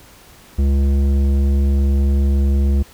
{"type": "tone with tanh clipping", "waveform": "triangle", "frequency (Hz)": 69.3, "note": "C#2", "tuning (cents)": 0, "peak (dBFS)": -14, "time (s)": [0.58, 2.83], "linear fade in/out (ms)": 10, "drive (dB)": 16, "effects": ["pink hiss -45 dBFS RMS until 2.93 s"]}